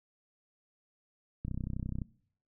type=click train; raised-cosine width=5 ms; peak=-24 dBFS; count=19; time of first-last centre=1.45-2.018 s; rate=31.7 Hz; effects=noise-tail reverb RT60 0.6 s tail -21 dB re dry